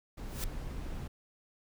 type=noise; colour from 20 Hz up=brown; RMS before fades=-39 dBFS; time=0.17-1.08 s; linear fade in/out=10 ms
type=noise with exponential growth; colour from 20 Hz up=white; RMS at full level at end=-36 dBFS; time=0.22-0.44 s; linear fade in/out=1 ms; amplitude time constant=47 ms
effects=none